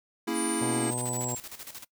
square chord, A# half-diminished seventh, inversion none, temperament equal, 233.1 / 277.2 / 329.6 / 415.3 Hz, A#3 / C#4 / E4 / G#4, 0 / 0 / 0 / 0 cents, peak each -34 / -36 / -31 / -37 dBFS, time 0.27-0.91 s, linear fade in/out 10 ms
sine exponential sweep, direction down, 9500 to 7459 Hz, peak -32 dBFS, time 0.33-1.4 s, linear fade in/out 50 ms
harmonic tone, 123.5 Hz, B2, in tune, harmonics 1 / 2 / 3 / 4 / 5 / 6 / 7 / 8, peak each -35 / -38 / -40 / -41 / -42 / -43 / -43 / -44 dBFS, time 0.61-1.35 s, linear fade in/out 5 ms
white noise with tremolo, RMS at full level -41 dBFS, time 0.9-1.85 s, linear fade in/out 20 ms, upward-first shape square, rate 13 Hz, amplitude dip 70%
effects noise-tail reverb RT60 0.1 s tail -21 dB re dry

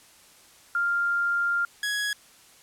sine / sawtooth tone pair in turn, 1396.9 / 1670.3 Hz, F6 / G#6, 0 / +9 cents, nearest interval minor third, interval 309 cents, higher second, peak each -22 dBFS, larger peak neither, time 0.75-1.65 / 1.83-2.13 s, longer first, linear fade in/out 2 ms, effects white hiss -54 dBFS RMS until 2.62 s + low-pass 11000 Hz 12 dB/octave

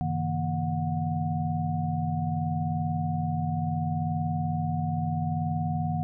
sine tone cluster, 96.2 / 137.8 / 158.5 / 234.1 / 730 Hz, G2 / C#3 / D#3 / A#3 / F#5, -32 / -10 / +32 / +8 / -24 cents, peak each -33 / -37 / -28 / -35 / -33 dBFS, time 0.01-6.03 s, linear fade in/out 0 ms, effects none

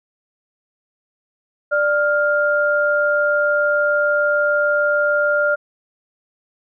sine tone pair together, 590 / 1403.3 Hz, D5 / F6, +8 / +8 cents, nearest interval octave + minor third, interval 1500 cents, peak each -17 dBFS, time 1.71-5.56 s, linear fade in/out 20 ms, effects none

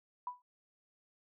sine tone with exponential decay, 987.8 Hz, B5, in tune, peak -33 dBFS, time 0.27-0.42 s, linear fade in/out 2 ms, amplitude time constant 31 ms, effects none

